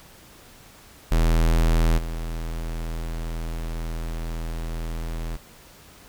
square tone with level steps, 41 Hz, E1, 9 cents flat, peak -17 / -28 dBFS, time 1.11-5.37 s, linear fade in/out 10 ms, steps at 1.97 s, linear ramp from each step 20 ms, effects pink hiss -49 dBFS RMS until 6.08 s

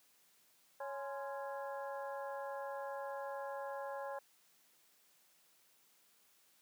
harmonic tone with a mistuned harmonic, 277.2 Hz, C#4, in tune, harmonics 2 / 3 / 4 / 5 / 6, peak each -43 / -46 / -49 / -55 / -53 dBFS, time 0.8-4.19 s, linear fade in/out 5 ms, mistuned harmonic 4, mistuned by -110 cents, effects white hiss -70 dBFS RMS until 6.61 s + high-pass 150 Hz 12 dB/octave

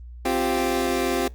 25% pulse chord, C suspended fourth, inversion none, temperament equal, 261.6 / 349.2 / 392 Hz, C4 / F4 / G4, 0 / 0 / 0 cents, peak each -22 dBFS, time 0.25-1.28 s, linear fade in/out 5 ms, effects added 60 Hz sine -37 dBFS peak until 1.34 s + Opus 32 kbps

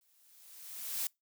blue noise with exponential growth, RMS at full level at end -33 dBFS, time 0.01-1.07 s, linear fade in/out 2 ms, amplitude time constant 230 ms, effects noise-tail reverb RT60 0.2 s tail -26 dB re dry

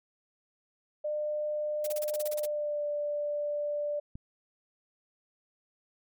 sine tone with pitch glide, 601 to 588.3 Hz, D5 to D5, +40 to +3 cents, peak -29 dBFS, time 1.04-4 s, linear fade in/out 10 ms, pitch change -37 cents, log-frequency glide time 2.31-2.85 s
blue noise bursts, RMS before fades -37 dBFS, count 11, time 1.84-2.457 s, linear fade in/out 5 ms, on 27 ms, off 32 ms
click, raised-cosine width 5 ms, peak -29 dBFS, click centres 4.155 s
effects MP3 96 kbps

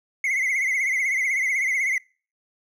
triangle tone with vibrato, 2106 Hz, C7, 11 cents sharp, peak -19 dBFS, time 0.24-1.98 s, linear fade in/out 2 ms, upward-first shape triangle, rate 16 Hz, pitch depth 110 cents each way, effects noise-tail reverb RT60 0.4 s tail -26 dB re dry

